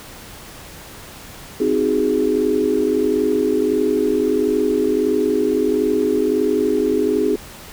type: chord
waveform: sine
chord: Ab dominant seventh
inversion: first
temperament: just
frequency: 259.6 / 311.5 / 373.8 / 415.3 Hz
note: C4 / Eb4 / Gb4 / Ab4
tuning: -13 / +2 / +18 / 0 cents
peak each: -22 / -21 / -22 / -18 dBFS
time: 1.6-7.36 s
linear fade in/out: 5 ms
effects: pink hiss -38 dBFS RMS until 7.72 s